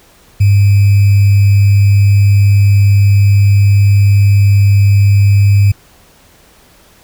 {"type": "tone with sample-and-hold", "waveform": "sine", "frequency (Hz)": 100.3, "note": "G2", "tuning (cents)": 40, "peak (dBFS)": -4, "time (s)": [0.4, 5.72], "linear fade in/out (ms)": 10, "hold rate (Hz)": 2450, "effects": ["pink hiss -45 dBFS RMS until 7.03 s"]}